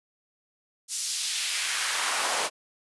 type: noise with high-pass filter sweep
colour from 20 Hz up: pink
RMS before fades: -28 dBFS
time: 0.88-2.5 s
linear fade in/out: 50 ms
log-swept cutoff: 6500 to 560 Hz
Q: 1.2
effects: resampled to 24000 Hz